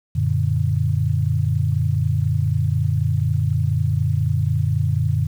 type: chord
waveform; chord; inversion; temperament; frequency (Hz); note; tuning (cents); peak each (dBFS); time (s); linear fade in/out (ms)
sine; Gb augmented; none; equal; 92.5 / 116.54 / 146.83; Gb2 / Bb2 / D3; 0 / 0 / 0; -21; 0.15-5.27; 10
effects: 8-bit